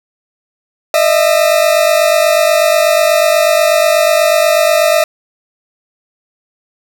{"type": "tone pair together", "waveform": "40% pulse", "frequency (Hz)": [611.1, 659.3], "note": ["D#5", "E5"], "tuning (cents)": [-31, 0], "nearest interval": "minor second", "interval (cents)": 131, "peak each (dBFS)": -10, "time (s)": [0.94, 5.04], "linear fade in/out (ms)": 2, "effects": []}